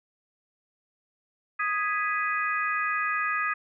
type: harmonic tone with a mistuned harmonic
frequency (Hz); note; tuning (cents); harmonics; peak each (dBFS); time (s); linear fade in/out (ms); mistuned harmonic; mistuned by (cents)
415.3; G#4; 0; 3 / 4 / 5 / 6; -28 / -30 / -32 / -34; 1.59-3.54; 10; 5; -81
effects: none